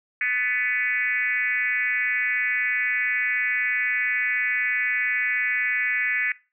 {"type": "tone with frequency modulation", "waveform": "sine", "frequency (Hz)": 1994, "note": "B6", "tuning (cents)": 16, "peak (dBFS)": -21, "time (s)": [0.21, 6.32], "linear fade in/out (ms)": 2, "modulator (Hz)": 249, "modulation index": 1.5, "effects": ["noise-tail reverb RT60 0.3 s tail -19 dB re dry"]}